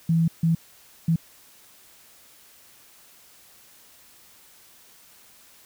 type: tone bursts at uneven times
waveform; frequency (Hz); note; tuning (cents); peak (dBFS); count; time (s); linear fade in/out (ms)
sine; 164.81; E3; 0; -17; 3; 0.09-0.28 / 0.43-0.55 / 1.08-1.16; 5
effects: white hiss -53 dBFS RMS until 5.65 s